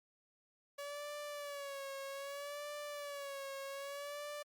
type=tone with vibrato; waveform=sawtooth; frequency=567 Hz; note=C#5; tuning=39 cents sharp; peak=-39 dBFS; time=0.78-4.43 s; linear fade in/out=10 ms; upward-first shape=sine; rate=0.63 Hz; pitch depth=64 cents each way; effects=Opus 48 kbps